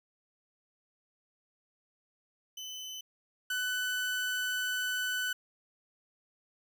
30% pulse tone pair in turn, 3027 / 1497.8 Hz, F#7 / F#6, +39 / +21 cents, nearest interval octave, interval 1218 cents, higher first, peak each -37 / -28 dBFS, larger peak second, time 2.57-3.01 / 3.5-5.33 s, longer second, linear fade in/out 5 ms, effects none

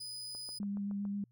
35% pulse tone, 4978 Hz, D#8, in tune, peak -40 dBFS, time 0-0.59 s, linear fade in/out 10 ms
click train, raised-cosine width 1 ms, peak -39 dBFS, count 6, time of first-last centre 0.35-1.052 s, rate 7.12 Hz
sine tone with vibrato, 201.4 Hz, G3, 47 cents sharp, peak -34 dBFS, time 0.6-1.24 s, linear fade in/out 2 ms, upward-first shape square, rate 7.5 Hz, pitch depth 11 cents each way
effects added 120 Hz sine -65 dBFS peak until 1.31 s

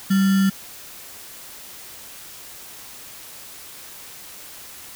sine tone with sample-and-hold, 193.8 Hz, G3, 20 cents flat, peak -14 dBFS, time 0.1-0.5 s, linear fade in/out 10 ms, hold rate 1575 Hz, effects white hiss -40 dBFS RMS until 4.95 s

